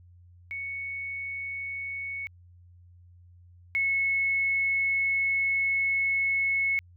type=tone pair in turn; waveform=sine; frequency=2217 / 2194 Hz; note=C#7 / C#7; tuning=0 / -18 cents; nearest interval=unison; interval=18 cents; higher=first; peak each=-32 / -23 dBFS; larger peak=second; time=0.51-2.27 / 3.75-6.79 s; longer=second; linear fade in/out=0 ms; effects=added 88 Hz sine -51 dBFS peak until 6.96 s